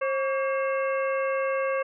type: harmonic tone with a mistuned harmonic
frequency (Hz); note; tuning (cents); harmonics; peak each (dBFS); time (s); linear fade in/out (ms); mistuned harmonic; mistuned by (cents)
536; C5; +42; 1 / 2 / 3 / 4 / 5; -25 / -31 / -35 / -37 / -39; 0.01-1.83; 10; 2; +99
effects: none